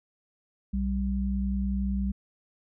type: tone pair together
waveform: sine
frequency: 61.74 / 196 Hz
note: B1 / G3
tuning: 0 / 0 cents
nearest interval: octave + minor sixth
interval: 2000 cents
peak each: -28 dBFS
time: 0.73-2.12 s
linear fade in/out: 10 ms
effects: none